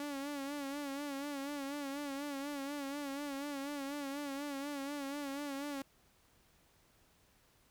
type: tone with vibrato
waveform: sawtooth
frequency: 282.3 Hz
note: C#4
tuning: 32 cents sharp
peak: -35 dBFS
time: 0-5.82 s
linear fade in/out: 2 ms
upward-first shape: sine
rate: 4.1 Hz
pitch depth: 65 cents each way
effects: pink hiss -69 dBFS RMS until 7.7 s